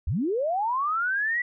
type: linear sweep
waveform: sine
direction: up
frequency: 54 to 1975.5 Hz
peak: -23 dBFS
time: 0.07-1.42 s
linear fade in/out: 5 ms
effects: none